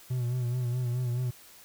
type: tone with vibrato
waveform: triangle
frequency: 123.47 Hz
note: B2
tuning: in tune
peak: -25 dBFS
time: 0.1-1.31 s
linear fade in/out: 10 ms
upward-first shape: sine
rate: 4.7 Hz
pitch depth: 54 cents each way
effects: white hiss -53 dBFS RMS until 1.64 s